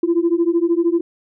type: beating tone pair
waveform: sine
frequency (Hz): 333.1 / 346.1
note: E4 / F4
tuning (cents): +18 / -16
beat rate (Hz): 13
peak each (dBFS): -16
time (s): 0.03-1.01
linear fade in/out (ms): 5
effects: tanh soft clip ceiling -8 dBFS